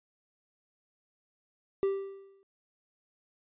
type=tone with exponential decay; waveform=triangle; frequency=391.5 Hz; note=G4; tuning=2 cents flat; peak=-21 dBFS; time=1.83-2.43 s; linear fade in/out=0 ms; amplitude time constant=130 ms; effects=resampled to 8000 Hz